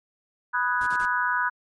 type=chord; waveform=sine; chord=G# minor seventh; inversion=first; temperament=equal; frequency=987.8 / 1244.5 / 1480 / 1661.2 Hz; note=B5 / D#6 / F#6 / G#6; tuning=0 / 0 / 0 / 0 cents; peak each=-26 / -30 / -25 / -30 dBFS; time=0.53-1.5 s; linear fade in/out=20 ms
type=noise bursts; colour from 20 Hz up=pink; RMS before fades=-42 dBFS; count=3; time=0.81-1.053 s; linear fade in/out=2 ms; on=57 ms; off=36 ms
effects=MP3 48 kbps